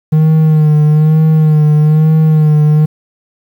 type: tone with vibrato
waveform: triangle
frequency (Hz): 154.3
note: D#3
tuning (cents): -14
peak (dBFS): -3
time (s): 0.12-2.86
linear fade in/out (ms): 10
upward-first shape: sine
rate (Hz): 1.1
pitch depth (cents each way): 40
effects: 7-bit